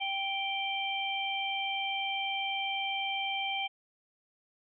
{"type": "harmonic tone", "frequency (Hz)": 784, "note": "G5", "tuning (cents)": 0, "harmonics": [1, 3, 4], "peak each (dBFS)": [-35, -35, -35], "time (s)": [0, 3.68], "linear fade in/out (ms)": 20, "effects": []}